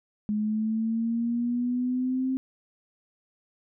sine linear sweep, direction up, 209.4 to 263.3 Hz, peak -24 dBFS, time 0.29-2.37 s, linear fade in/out 0 ms, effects none

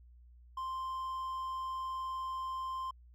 triangle tone, 1046.5 Hz, C6, in tune, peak -34 dBFS, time 0.57-2.91 s, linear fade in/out 5 ms, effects added 60 Hz sine -55 dBFS peak until 3.14 s

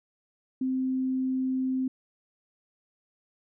sine tone, 260.1 Hz, C4, 10 cents flat, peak -25 dBFS, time 0.61-1.88 s, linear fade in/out 5 ms, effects none

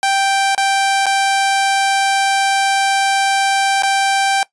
sawtooth tone with dropouts, 784 Hz, G5, in tune, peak -9 dBFS, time 0.03-4.43 s, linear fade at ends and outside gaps 1 ms, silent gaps 0.549-0.578 / 1.058-1.065 / 3.823-3.833 s, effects noise-tail reverb RT60 0.1 s tail -19 dB re dry + resampled to 24000 Hz

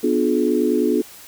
sine chord, B diminished seventh, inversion none, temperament just, 246.9 / 296.3 / 355.6 / 426.7 Hz, B3 / D4 / F4 / Ab4, 0 / +15 / +31 / +47 cents, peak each -21 dBFS, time 0.03-1.02 s, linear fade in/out 10 ms, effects white hiss -42 dBFS RMS until 1.27 s

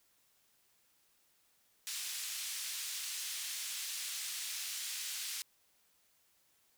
white band-pass noise, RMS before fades -41 dBFS, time 1.87-5.42 s, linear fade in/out 0 ms, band 2400 to 9000 Hz, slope 12 dB/octave, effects white hiss -72 dBFS RMS until 6.77 s

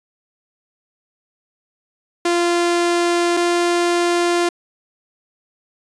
sawtooth tone pair in turn, 346 / 347.3 Hz, F4 / F4, -16 / -10 cents, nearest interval unison, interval 6 cents, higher second, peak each -11 dBFS, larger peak neither, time 2.25-3.37 / 3.37-4.49 s, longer neither, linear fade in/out 5 ms, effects resampled to 22050 Hz

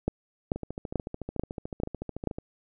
two click trains, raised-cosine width 2 ms, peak -21 / -12 dBFS, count 26 / 6, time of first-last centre 0.56-2.385 / 0.08-2.273 s, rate 13.7 / 2.28 Hz, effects none

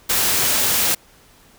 white noise, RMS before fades -18 dBFS, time 0.09-0.95 s, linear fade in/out 10 ms, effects pink hiss -51 dBFS RMS until 1.58 s

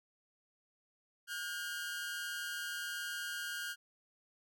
sawtooth tone pair together, 1437 / 1598.2 Hz, F6 / G6, +49 / +33 cents, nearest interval major second, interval 184 cents, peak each -38 / -38 dBFS, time 1.27-3.76 s, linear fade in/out 50 ms, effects none

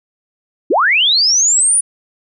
sine linear sweep, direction up, 239 to 9780 Hz, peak -9 dBFS, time 0.7-1.81 s, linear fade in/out 10 ms, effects none

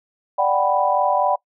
sine chord, G major seventh, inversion second, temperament equal, 587.3 / 740 / 784 / 987.8 Hz, D5 / F#5 / G5 / B5, 0 / 0 / 0 / 0 cents, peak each -21 dBFS, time 0.38-1.36 s, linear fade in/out 10 ms, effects noise-tail reverb RT60 0.1 s tail -23 dB re dry

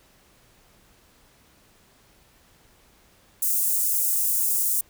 white high-pass noise, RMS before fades -23 dBFS, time 3.42-4.81 s, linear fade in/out 5 ms, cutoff 7700 Hz, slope 24 dB/octave, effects pink hiss -58 dBFS RMS until 4.89 s

